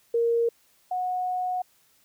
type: tone pair in turn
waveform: sine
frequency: 466.2 / 731.3 Hz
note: A#4 / F#5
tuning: 0 / -20 cents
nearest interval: minor sixth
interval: 780 cents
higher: second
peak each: -20 / -25 dBFS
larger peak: first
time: 0.14-0.49 / 0.91-1.62 s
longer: second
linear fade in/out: 5 ms
effects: white hiss -63 dBFS RMS until 2.04 s